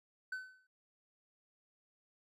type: tone with exponential decay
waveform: triangle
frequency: 1516 Hz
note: F#6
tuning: 42 cents sharp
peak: -34 dBFS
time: 0.32-0.67 s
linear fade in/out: 5 ms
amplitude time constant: 75 ms
effects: noise-tail reverb RT60 0.4 s tail -25 dB re dry + resampled to 32000 Hz